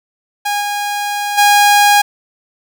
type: tone with level steps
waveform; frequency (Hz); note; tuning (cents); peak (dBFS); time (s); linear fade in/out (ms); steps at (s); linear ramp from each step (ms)
sawtooth; 820; G#5; -22; -11 / -13 / -3; 0.45-2.02; 10; 0.6 / 1.37; 20
effects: none